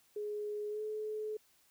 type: tone with pitch glide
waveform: sine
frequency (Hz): 418.3 to 429.1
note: G#4 to A4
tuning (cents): +12 to -43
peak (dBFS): -36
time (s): 0.16-1.37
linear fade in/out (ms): 5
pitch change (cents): +45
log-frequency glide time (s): 0.69-0.82
effects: white hiss -69 dBFS RMS until 1.7 s